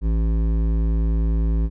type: tone with hard clipping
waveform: triangle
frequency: 55 Hz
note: A1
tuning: in tune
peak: -19 dBFS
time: 0.01-1.7 s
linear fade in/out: 50 ms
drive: 16 dB
effects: none